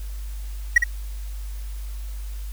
triangle tone with echo, 1906 Hz, A#6, 38 cents sharp, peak -7 dBFS, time 0.76-0.78 s, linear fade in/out 5 ms, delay 60 ms, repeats 1, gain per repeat -7 dB, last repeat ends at 0.84 s, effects added 50 Hz sine -29 dBFS peak until 2.52 s + white hiss -48 dBFS RMS until 2.52 s

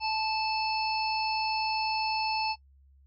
harmonic tone, 876 Hz, A5, 8 cents flat, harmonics 1 / 3 / 5 / 6, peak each -29 / -34 / -36 / -37 dBFS, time 0-2.56 s, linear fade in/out 50 ms, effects noise-tail reverb RT60 0.1 s tail -20 dB re dry + added 68 Hz sine -56 dBFS peak until 3.06 s

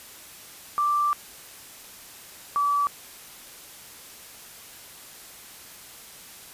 sine tone pair in turn, 1175 / 1151.5 Hz, D6 / D6, +1 / -34 cents, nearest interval unison, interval 35 cents, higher first, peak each -20 dBFS, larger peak neither, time 0.78-1.13 / 2.56-2.87 s, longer first, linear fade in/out 0 ms, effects white hiss -45 dBFS RMS until 6.53 s + resampled to 32000 Hz

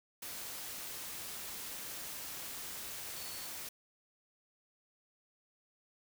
sine tone in noise, 4434 Hz, C#8, in tune, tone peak -51 dBFS, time 3.16-3.47 s, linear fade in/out 5 ms, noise white, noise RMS -44 dBFS, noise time 0.22-3.69 s, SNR -10 dB, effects none

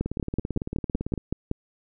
two click trains, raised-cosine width 3 ms, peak -16 / -12 dBFS, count 21 / 9, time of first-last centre 0.06-1.177 / 0.01-1.514 s, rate 17.9 / 5.32 Hz, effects none

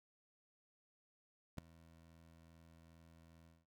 20% pulse tone with ADSR envelope, 82.41 Hz, E2, in tune, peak -35 dBFS, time 1.57-3.66 s, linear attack 15 ms, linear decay 4 ms, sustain -22 dB, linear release 200 ms, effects none

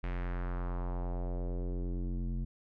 square tone with low-pass filter sweep, 44.38 Hz, F1, 29 cents sharp, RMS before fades -35 dBFS, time 0.03-2.45 s, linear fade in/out 10 ms, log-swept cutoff 2300 to 200 Hz, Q 1.9, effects none

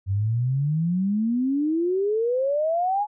sine exponential sweep, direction up, 94 to 852 Hz, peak -20 dBFS, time 0.06-3.07 s, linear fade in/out 50 ms, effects none

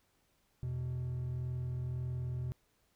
triangle tone pair together, 83.83 / 125.6 Hz, E2 / B2, +30 / +30 cents, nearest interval perfect fifth, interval 700 cents, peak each -40 / -33 dBFS, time 0.63-2.52 s, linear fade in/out 0 ms, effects tanh soft clip ceiling -26 dBFS + pink hiss -74 dBFS RMS until 2.95 s

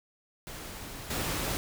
pink noise with level steps, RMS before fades -42 / -32 dBFS, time 0.47-1.57 s, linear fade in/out 0 ms, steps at 1.1 s, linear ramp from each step 5 ms, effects none

